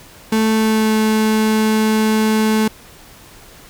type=tone with pitch glide; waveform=35% pulse; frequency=220 to 217.5 Hz; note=A3 to A3; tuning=0 to -20 cents; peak=-11 dBFS; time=0.32-2.68 s; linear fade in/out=5 ms; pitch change=-20 cents; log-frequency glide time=0.54-0.96 s; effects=pink hiss -42 dBFS RMS until 3.69 s